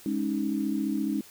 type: chord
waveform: sine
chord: Ab suspended fourth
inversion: none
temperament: just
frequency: 207.7 / 276.9 / 311.5 Hz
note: Ab3 / Db4 / Eb4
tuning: 0 / -2 / +2 cents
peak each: -30 dBFS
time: 0.06-1.21 s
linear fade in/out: 2 ms
effects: white hiss -51 dBFS RMS until 1.3 s